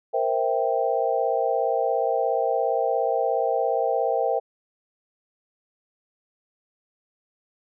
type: chord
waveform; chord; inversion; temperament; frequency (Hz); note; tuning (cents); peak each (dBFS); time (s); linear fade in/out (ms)
sine; C dominant seventh; third; equal; 466.2 / 523.3 / 659.3 / 784; Bb4 / C5 / E5 / G5; 0 / 0 / 0 / 0; -26; 0.13-4.4; 20
effects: none